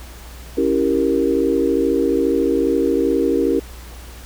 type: chord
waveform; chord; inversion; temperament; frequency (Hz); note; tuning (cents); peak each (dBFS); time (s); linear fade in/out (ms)
sine; C# diminished seventh; none; equal; 277.2 / 329.6 / 392 / 466.2; C#4 / E4 / G4 / Bb4; 0 / 0 / 0 / 0; -20; 0.57-3.6; 10
effects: added 60 Hz sine -35 dBFS peak until 4.25 s + pink hiss -41 dBFS RMS until 4.25 s